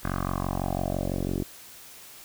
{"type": "tone with low-pass filter sweep", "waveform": "10% pulse", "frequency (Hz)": 46, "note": "F#1", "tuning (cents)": -9, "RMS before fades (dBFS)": -29, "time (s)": [0.03, 1.44], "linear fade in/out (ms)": 20, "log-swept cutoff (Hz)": [1500, 380], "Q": 3.7, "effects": ["white hiss -47 dBFS RMS until 2.24 s"]}